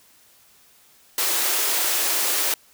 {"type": "high-pass noise", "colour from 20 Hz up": "white", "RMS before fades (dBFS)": -22, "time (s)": [1.18, 2.54], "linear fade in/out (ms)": 2, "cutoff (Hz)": 300, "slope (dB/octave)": 48, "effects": ["white hiss -55 dBFS RMS until 2.73 s"]}